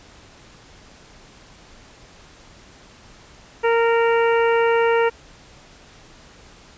harmonic tone, 462.6 Hz, A#4, 13 cents flat, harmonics 1 / 2 / 3 / 4 / 5 / 6, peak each -16 / -22 / -26 / -28 / -30 / -32 dBFS, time 3.63-5.1 s, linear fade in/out 20 ms, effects pink hiss -47 dBFS RMS until 6.77 s + resampled to 16000 Hz

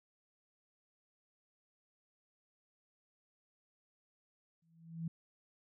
sine tone with exponential growth, 164.81 Hz, E3, in tune, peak -34 dBFS, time 4.62-5.08 s, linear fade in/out 5 ms, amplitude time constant 98 ms, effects none

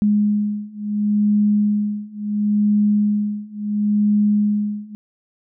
sine beating tone pair, 207.7 / 208.42 Hz, G#3 / G#3, 0 / +6 cents, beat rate 0.72 Hz, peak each -19 / -18 dBFS, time 0.02-4.95 s, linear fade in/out 0 ms, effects none

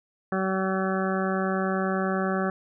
harmonic tone, 190 Hz, F#3, 46 cents sharp, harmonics 1 / 2 / 3 / 4 / 6 / 7 / 8 / 9, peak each -27 / -30 / -32 / -33 / -35 / -35 / -36 / -37 dBFS, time 0.32-2.5 s, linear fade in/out 2 ms, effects none

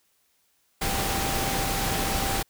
sine tone in noise, 784 Hz, G5, in tune, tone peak -32 dBFS, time 0.81-2.43 s, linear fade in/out 10 ms, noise pink, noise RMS -27 dBFS, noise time 0.81-2.43 s, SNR -8 dB, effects white hiss -68 dBFS RMS until 2.49 s

